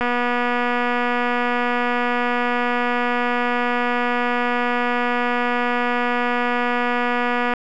click train, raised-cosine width 0.5 ms, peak -7 dBFS, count 1830, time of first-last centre 0.01-7.537 s, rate 243 Hz, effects none

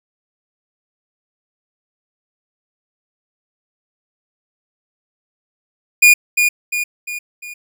45% pulse tone with echo, 2437 Hz, D#7, 37 cents flat, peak -5 dBFS, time 6.02-6.14 s, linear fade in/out 10 ms, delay 350 ms, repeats 4, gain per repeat -6 dB, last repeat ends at 7.54 s, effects none

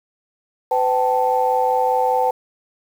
sine tone cluster, 506 / 773 / 878 Hz, B4 / G5 / A5, +42 / -24 / -4 cents, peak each -19 dBFS, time 0.71-2.31 s, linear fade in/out 5 ms, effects tanh soft clip ceiling -5 dBFS + 7-bit

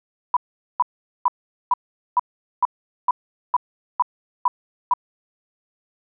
sine tone bursts, 987.8 Hz, B5, in tune, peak -13 dBFS, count 11, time 0.34-4.937 s, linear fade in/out 2 ms, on 27 ms, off 430 ms, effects none

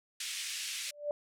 pink band-pass noise, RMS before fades -39 dBFS, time 0.2-0.91 s, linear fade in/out 5 ms, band 2200 to 10000 Hz, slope 24 dB/octave
sine tone with exponential growth, 587.3 Hz, D5, in tune, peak -27 dBFS, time 0.87-1.11 s, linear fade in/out 1 ms, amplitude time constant 51 ms
effects none

